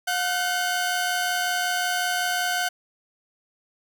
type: tone pair together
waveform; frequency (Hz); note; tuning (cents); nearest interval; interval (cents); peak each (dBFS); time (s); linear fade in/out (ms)
sawtooth; 718.8 / 1523; F5 / F#6; +50 / +50; octave + minor second; 1300; -22; 0.07-2.69; 10
effects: none